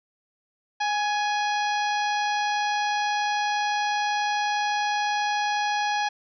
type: harmonic tone with a mistuned harmonic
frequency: 829 Hz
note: G#5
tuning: 3 cents flat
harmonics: 1 / 2 / 3 / 4 / 5 / 6 / 7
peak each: -24 / -30 / -34 / -36 / -38 / -40 / -41 dBFS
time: 0.8-6.09 s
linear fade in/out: 10 ms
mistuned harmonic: 2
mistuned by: +26 cents
effects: none